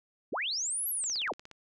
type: linear two-way sweep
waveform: sine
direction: up then down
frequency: 125.1 to 11910 to 125.1 Hz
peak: -30 dBFS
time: 0.32-1.33 s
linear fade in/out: 10 ms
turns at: 0.89 s
type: click train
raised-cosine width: 0.2 ms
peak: -30 dBFS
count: 9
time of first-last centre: 1.04-1.513 s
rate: 16.9 Hz
effects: none